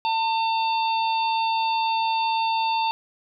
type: harmonic tone with a mistuned harmonic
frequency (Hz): 899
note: A5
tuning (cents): +37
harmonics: 1 / 3 / 4 / 5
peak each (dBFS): -21 / -31 / -33 / -35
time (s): 0.05-2.91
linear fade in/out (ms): 0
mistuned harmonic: 5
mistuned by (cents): +16
effects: none